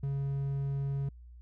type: tone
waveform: triangle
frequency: 138.59 Hz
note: C#3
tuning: in tune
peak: -28 dBFS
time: 0.03-1.09 s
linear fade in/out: 5 ms
effects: added 60 Hz sine -48 dBFS peak until 1.41 s